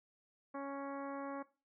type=harmonic tone; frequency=277.6 Hz; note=C#4; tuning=3 cents sharp; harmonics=1 / 2 / 3 / 4 / 5 / 6 / 7 / 8; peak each=-44 / -45 / -49 / -47 / -55 / -57 / -62 / -64 dBFS; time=0.54-1.43 s; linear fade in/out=10 ms; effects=noise-tail reverb RT60 0.3 s tail -17 dB re dry